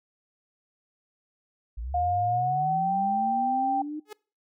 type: linear sweep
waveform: sine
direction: up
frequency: 51.91 to 308.3 Hz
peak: -31 dBFS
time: 1.77-4 s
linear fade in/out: 10 ms
type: tone with pitch glide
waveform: sine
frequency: 711 to 784.4 Hz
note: F5 to G5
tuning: +31 to +1 cents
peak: -23 dBFS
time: 1.94-3.82 s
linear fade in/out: 5 ms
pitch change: +170 cents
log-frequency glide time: 2.27-2.94 s
type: tone with exponential growth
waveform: sawtooth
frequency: 423.9 Hz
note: G#4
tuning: 35 cents sharp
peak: -31 dBFS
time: 4.05-4.13 s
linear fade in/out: 5 ms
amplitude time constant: 16 ms
effects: noise-tail reverb RT60 0.4 s tail -25 dB re dry